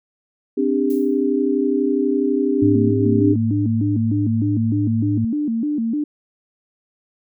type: chord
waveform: sine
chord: C suspended second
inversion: none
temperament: equal with one note detuned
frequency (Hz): 261.6 / 293.7 / 398.6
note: C4 / D4 / G4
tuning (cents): 0 / 0 / +29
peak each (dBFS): -20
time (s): 0.57-3.34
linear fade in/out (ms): 10
type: noise with exponential decay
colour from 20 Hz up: violet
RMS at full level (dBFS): -37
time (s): 0.9-1.27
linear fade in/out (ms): 2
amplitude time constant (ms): 79
type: tone with vibrato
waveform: sine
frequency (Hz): 260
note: C4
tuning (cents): -11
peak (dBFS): -18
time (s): 2.6-6.04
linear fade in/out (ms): 5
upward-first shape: square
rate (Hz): 3.3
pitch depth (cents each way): 230
type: tone with pitch glide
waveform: sine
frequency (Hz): 107.1 to 107.84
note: A2 to A2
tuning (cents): -46 to -34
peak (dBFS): -19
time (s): 2.62-5.25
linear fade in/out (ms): 5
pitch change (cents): +12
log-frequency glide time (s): 4.34-4.52
effects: none